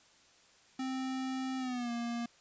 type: tone with pitch glide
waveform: square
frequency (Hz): 261.6 to 235.8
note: C4 to A#3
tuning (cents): 0 to +20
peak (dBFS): -35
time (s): 0.79-2.26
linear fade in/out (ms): 5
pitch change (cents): -180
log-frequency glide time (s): 1.58-1.91
effects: white hiss -63 dBFS RMS until 2.4 s + resampled to 16000 Hz